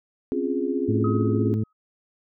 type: chord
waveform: sine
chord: Db major seventh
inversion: third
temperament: equal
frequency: 261.6 / 277.2 / 349.2 / 415.3 Hz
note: C4 / Db4 / F4 / Ab4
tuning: 0 / 0 / 0 / 0 cents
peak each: -28 dBFS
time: 0.32-1.54 s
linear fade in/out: 0 ms
type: harmonic tone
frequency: 108.8 Hz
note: A2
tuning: 19 cents flat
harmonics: 1 / 2 / 3 / 4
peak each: -23 / -26 / -34 / -36 dBFS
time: 0.88-1.64 s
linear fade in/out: 10 ms
type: tone with exponential decay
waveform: sine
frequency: 1268 Hz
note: D#6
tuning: 32 cents sharp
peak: -28 dBFS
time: 1.04-1.73 s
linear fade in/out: 5 ms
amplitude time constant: 150 ms
effects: none